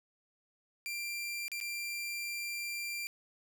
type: tone with dropouts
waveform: sawtooth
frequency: 2371 Hz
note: D7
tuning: 16 cents sharp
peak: -33 dBFS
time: 0.86-3.07 s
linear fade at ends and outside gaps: 0 ms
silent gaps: 1.481-1.517 / 1.602-1.611 s
effects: none